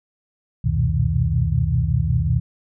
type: tone cluster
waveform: sine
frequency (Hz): 69.6 / 88.7 / 119.4 / 124.7 / 157.6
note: C#2 / F2 / A#2 / B2 / D#3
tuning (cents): +8 / +27 / +42 / +17 / +23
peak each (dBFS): -23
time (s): 0.64-2.4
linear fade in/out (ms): 10
effects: none